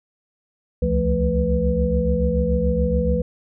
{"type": "tone cluster", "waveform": "sine", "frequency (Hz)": [66.2, 73.2, 171.3, 218.3, 493.7], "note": ["C2", "D2", "F3", "A3", "B4"], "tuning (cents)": [21, -5, -33, -13, -1], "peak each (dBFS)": [-23, -24, -23, -26, -22], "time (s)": [0.82, 3.22], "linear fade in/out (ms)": 5, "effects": []}